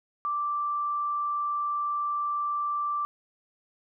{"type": "tone", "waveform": "sine", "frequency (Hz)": 1173, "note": "D6", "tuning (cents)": -2, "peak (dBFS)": -26, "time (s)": [0.25, 3.05], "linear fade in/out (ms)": 0, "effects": []}